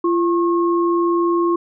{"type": "tone pair together", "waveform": "sine", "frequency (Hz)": [342.7, 1083], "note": ["F4", "C#6"], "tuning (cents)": [-33, -41], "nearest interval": "octave + minor sixth", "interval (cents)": 1992, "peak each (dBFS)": [-15, -21], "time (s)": [0.04, 1.56], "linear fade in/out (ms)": 5, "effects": []}